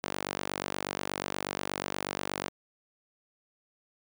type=tone with high-pass filter; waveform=sawtooth; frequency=48.33 Hz; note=G1; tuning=24 cents flat; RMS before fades=-36 dBFS; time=0.03-2.49 s; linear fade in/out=10 ms; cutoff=350 Hz; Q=0.53; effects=none